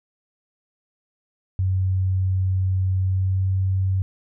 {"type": "tone with pitch glide", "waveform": "sine", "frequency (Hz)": [93.9, 94.94], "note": ["F#2", "F#2"], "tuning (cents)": [26, 45], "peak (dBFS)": -18, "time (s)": [1.59, 4.02], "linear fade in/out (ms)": 0, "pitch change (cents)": 19, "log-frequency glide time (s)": [3, 3.47], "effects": []}